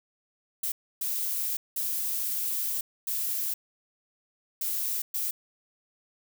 violet noise bursts at uneven times, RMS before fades -30 dBFS, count 6, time 0.63-0.72 / 1.01-1.57 / 1.76-2.81 / 3.07-3.54 / 4.61-5.02 / 5.14-5.31 s, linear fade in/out 5 ms, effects none

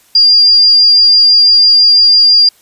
sine tone, 4802 Hz, D8, 38 cents sharp, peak -3 dBFS, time 0.15-2.49 s, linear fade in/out 5 ms, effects white hiss -48 dBFS RMS until 2.61 s + resampled to 32000 Hz

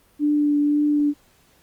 sine tone with vibrato, 293.7 Hz, D4, in tune, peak -16 dBFS, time 0.19-1.14 s, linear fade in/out 50 ms, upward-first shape triangle, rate 1.9 Hz, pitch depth 16 cents each way, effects pink hiss -58 dBFS RMS until 1.62 s + Opus 32 kbps

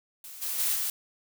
blue noise with level steps, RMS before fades -44 / -32 / -27 / -30 dBFS, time 0.24-0.9 s, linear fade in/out 2 ms, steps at 0.41 / 0.58 / 0.74 s, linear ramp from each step 20 ms, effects none

